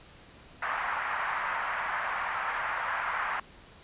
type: band-pass noise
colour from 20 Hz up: pink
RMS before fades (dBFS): -32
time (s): 0.62-3.4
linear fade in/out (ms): 5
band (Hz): 890 to 1900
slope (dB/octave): 24
effects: pink hiss -53 dBFS RMS until 3.83 s + resampled to 8000 Hz